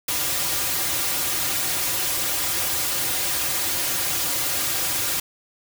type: noise with comb filter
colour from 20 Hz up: white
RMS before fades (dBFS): -24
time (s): 0.08-5.2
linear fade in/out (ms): 5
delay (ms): 4.6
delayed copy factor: -0.8
effects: none